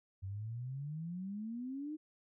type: exponential sweep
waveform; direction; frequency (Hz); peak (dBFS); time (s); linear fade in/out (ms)
sine; up; 93.2 to 314.7; -39; 0.22-1.97; 20
effects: none